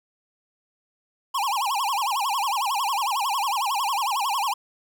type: tone with vibrato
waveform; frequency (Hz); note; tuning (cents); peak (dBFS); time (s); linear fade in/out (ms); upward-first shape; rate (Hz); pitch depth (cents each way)
square; 938; A#5; +11; -23; 1.34-4.54; 10; sine; 11; 300
effects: none